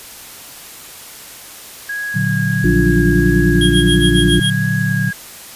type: tone with vibrato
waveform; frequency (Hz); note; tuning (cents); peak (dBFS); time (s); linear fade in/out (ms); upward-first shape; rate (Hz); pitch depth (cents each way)
sine; 1650; G#6; -12; -20; 1.89-5.13; 5; sine; 1.5; 11
type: chord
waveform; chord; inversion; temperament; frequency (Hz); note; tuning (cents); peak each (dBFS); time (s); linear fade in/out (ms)
sine; Bb augmented; none; equal; 116.54 / 146.83 / 185; Bb2 / D3 / F#3; 0 / 0 / 0; -19; 2.14-5.11; 20
type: harmonic tone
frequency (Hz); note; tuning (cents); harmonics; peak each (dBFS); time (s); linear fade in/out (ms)
58.27; A#1; 0; 1 / 3 / 5 / 6; -17 / -17 / -17 / -17; 2.64-4.4; 5
type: tone with tremolo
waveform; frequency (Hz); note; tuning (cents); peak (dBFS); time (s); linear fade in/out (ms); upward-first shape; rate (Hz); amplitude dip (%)
square; 3266; G#7; -30; -15; 3.61-4.5; 2; sine; 7.3; 90
effects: white hiss -35 dBFS RMS until 5.55 s + resampled to 32000 Hz